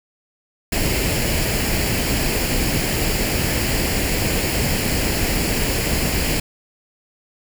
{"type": "noise with comb filter", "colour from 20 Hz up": "pink", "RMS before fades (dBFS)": -20, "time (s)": [0.72, 6.4], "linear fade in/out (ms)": 5, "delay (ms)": 0.41, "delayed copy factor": 0.55, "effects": []}